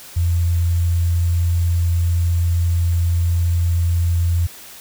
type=tone with sample-and-hold; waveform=sine; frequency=85.6 Hz; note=F2; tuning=34 cents flat; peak=-14 dBFS; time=0.16-4.47 s; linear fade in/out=10 ms; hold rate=7350 Hz; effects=white hiss -39 dBFS RMS until 4.8 s